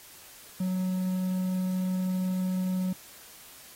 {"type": "tone with quantisation", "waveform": "triangle", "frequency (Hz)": 185, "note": "F#3", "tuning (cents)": 0, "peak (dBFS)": -24, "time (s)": [0.6, 2.93], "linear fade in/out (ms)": 5, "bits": 9, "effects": ["white hiss -50 dBFS RMS until 3.75 s", "AAC 48 kbps"]}